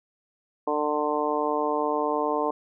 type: harmonic tone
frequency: 149.5 Hz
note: D3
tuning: 31 cents sharp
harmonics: 2 / 3 / 4 / 5 / 6 / 7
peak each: -31 / -28 / -30 / -32 / -30 / -30 dBFS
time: 0.67-2.51 s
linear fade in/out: 5 ms
effects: none